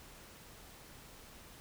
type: silence
effects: pink hiss -55 dBFS RMS until 1.6 s